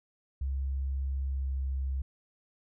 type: tone with pitch glide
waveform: sine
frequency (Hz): 67.5 to 66.8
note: C#2 to C2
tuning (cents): -45 to +36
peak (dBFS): -29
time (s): 0.41-2.02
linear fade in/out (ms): 5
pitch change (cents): -19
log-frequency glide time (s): 1.28-1.49
effects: none